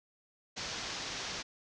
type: low-pass noise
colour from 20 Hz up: white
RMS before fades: -40 dBFS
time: 0.56-1.43 s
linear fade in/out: 20 ms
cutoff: 6300 Hz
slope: 48 dB/octave
effects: none